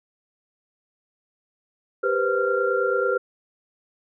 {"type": "tone cluster", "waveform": "sine", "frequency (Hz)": [394, 486.9, 516, 1385], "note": ["G4", "B4", "C5", "F6"], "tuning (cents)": [9, -25, -24, -15], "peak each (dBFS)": -25, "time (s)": [2.03, 3.18], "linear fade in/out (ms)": 10, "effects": []}